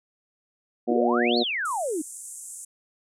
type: harmonic tone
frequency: 119.8 Hz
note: A#2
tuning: 48 cents sharp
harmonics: 2 / 3 / 4 / 5 / 6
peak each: -25 / -25 / -28 / -30 / -29 dBFS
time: 0.87-1.44 s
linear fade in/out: 20 ms
type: exponential two-way sweep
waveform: sine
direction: up then down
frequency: 283 to 4512 to 283 Hz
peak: -25 dBFS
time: 0.9-2.02 s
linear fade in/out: 10 ms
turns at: 1.38 s
type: band-pass noise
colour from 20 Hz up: white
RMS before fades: -40 dBFS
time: 1.65-2.65 s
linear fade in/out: 5 ms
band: 7200 to 9800 Hz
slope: 48 dB/octave
effects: none